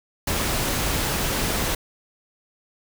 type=noise; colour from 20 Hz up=pink; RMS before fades=-24 dBFS; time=0.27-1.75 s; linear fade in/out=5 ms; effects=none